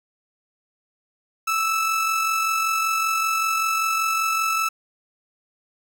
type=tone with amplitude modulation; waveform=30% pulse; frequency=1313 Hz; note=E6; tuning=7 cents flat; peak=-16 dBFS; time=1.47-4.69 s; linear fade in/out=10 ms; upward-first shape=sine; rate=45.2 Hz; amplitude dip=35%; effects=none